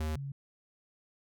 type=tone pair in turn; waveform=square / sine; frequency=77.78 / 138.59 Hz; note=D#2 / C#3; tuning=0 / 0 cents; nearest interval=minor seventh; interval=1000 cents; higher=second; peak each=-32 / -36 dBFS; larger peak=first; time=0-0.16 / 0.16-0.32 s; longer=neither; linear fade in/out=5 ms; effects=none